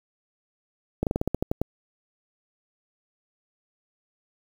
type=slowing click train; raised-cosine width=2 ms; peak=-10 dBFS; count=10; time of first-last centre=1.03-1.616 s; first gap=38 ms; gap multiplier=1.13; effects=7-bit